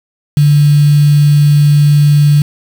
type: tone with quantisation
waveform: sine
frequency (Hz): 146.5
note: D3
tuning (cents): -4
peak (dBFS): -4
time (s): 0.37-2.42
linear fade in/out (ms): 2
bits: 4
effects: none